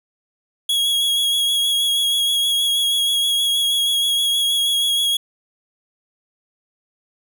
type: tone with vibrato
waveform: 45% pulse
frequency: 3321 Hz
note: G#7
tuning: 1 cent flat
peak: -16 dBFS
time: 0.69-5.17 s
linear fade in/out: 5 ms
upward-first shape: sine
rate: 6.3 Hz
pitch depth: 20 cents each way
effects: none